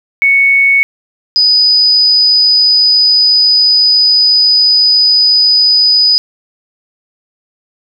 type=tone pair in turn; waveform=sine; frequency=2217 / 4977 Hz; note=C#7 / D#8; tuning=0 / 0 cents; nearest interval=octave + major second; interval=1400 cents; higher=second; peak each=-5 dBFS; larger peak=neither; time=0.22-0.83 / 1.36-6.18 s; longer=second; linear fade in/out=0 ms; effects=7-bit